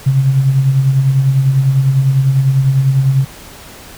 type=tone with tremolo; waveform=sine; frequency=134.6 Hz; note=C3; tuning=49 cents sharp; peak=-6 dBFS; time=0.06-3.25 s; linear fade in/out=10 ms; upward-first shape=sine; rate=10 Hz; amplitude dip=50%; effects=pink hiss -35 dBFS RMS until 3.97 s